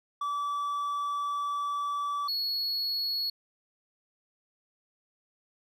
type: tone pair in turn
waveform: triangle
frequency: 1154 / 4357 Hz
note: D6 / C#8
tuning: -31 / -31 cents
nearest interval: octave + major seventh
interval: 2300 cents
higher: second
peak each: -27 dBFS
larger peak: neither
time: 0.21-2.28 / 2.28-3.3 s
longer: first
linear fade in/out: 5 ms
effects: none